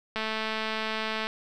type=click train; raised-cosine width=0.3 ms; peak=-15 dBFS; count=244; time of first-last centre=0.16-1.27 s; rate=219 Hz; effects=none